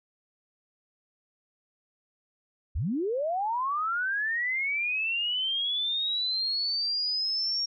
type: linear sweep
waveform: sine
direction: up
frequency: 49 to 5588 Hz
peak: -26 dBFS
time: 2.75-7.66 s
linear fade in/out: 10 ms
effects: none